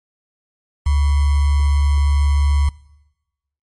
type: tone with sample-and-hold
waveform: sine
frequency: 71.6 Hz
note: D2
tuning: 43 cents flat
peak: -12 dBFS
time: 0.86-2.69 s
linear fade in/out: 5 ms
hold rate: 1050 Hz
effects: noise-tail reverb RT60 1.0 s tail -21 dB re dry + MP3 48 kbps